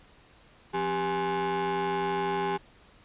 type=ring-modulated tone; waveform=35% pulse; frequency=220 Hz; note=A3; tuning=in tune; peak=-22 dBFS; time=0.73-2.58 s; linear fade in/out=20 ms; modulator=614 Hz; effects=pink hiss -57 dBFS RMS until 3.04 s + resampled to 8000 Hz